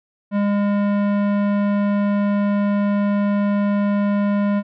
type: tone with tanh clipping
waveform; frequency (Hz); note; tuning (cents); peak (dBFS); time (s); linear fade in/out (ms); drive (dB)
sine; 203.3; G#3; -37; -18; 0.31-4.63; 50; 17
effects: none